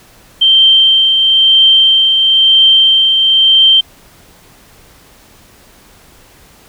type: tone with tremolo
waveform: sine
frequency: 3136 Hz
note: G7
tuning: in tune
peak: -3 dBFS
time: 0.41-3.81 s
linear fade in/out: 10 ms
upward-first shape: triangle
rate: 1 Hz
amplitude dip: 40%
effects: pink hiss -43 dBFS RMS until 6.68 s